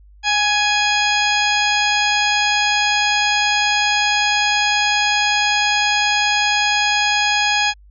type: harmonic tone with a mistuned harmonic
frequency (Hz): 830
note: G#5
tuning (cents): -1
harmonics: 1 / 2 / 3 / 4 / 5 / 6 / 8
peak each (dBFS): -20 / -21 / -20 / -22 / -28 / -24 / -28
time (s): 0.23-7.74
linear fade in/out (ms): 50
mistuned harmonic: 2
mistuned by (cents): +16
effects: added 50 Hz sine -43 dBFS peak until 7.9 s